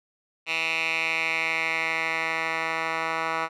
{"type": "tone with band-pass filter sweep", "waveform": "10% pulse", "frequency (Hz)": 162.5, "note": "E3", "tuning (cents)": -24, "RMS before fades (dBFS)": -27, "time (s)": [0.46, 3.49], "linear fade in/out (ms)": 50, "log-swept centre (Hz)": [2700, 1500], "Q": 3.7, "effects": []}